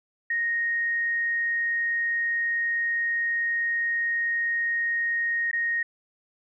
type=tone with dropouts; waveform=sine; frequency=1864.7 Hz; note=A#6; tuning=in tune; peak=-23 dBFS; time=0.3-5.83 s; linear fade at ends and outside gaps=5 ms; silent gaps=5.514-5.53 s; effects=none